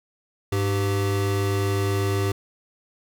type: tone pair together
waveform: square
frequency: 100.65 / 390 Hz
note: G2 / G4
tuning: +46 / -9 cents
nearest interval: octave + major seventh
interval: 2345 cents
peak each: -23 / -27 dBFS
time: 0.52-2.32 s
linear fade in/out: 5 ms
effects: none